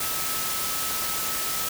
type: tone in noise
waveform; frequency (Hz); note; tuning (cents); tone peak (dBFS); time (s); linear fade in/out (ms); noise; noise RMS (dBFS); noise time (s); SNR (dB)
sine; 1296; E6; -30; -36; 0-1.69; 5; white; -28; 0-1.69; -11
effects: none